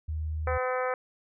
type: tone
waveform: sine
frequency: 78 Hz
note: D#2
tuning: 5 cents sharp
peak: -29 dBFS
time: 0.08-0.58 s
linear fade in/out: 10 ms
type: harmonic tone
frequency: 254.4 Hz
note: C4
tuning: 48 cents flat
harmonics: 2 / 3 / 4 / 5 / 6 / 7 / 8 / 9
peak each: -29 / -35 / -37 / -34 / -39 / -40 / -43 / -44 dBFS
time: 0.47-0.94 s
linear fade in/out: 2 ms
effects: none